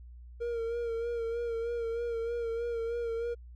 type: tone with vibrato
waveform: triangle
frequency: 465.3 Hz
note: A#4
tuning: 3 cents flat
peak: -29 dBFS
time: 0.4-3.35 s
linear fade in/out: 20 ms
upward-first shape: sine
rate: 3.2 Hz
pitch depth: 36 cents each way
effects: added 60 Hz sine -46 dBFS peak until 3.55 s